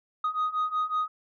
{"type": "beating tone pair", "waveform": "sine", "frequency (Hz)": [1244.5, 1249.9], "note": ["D#6", "D#6"], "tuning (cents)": [0, 7], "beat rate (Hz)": 5.4, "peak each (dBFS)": [-28, -26], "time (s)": [0.24, 1.08], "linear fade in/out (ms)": 5, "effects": ["tanh soft clip ceiling -22 dBFS"]}